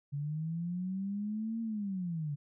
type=linear two-way sweep; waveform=sine; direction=up then down; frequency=140.2 to 229.8 to 140.2 Hz; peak=-33 dBFS; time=0.12-2.36 s; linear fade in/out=20 ms; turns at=1.61 s; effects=none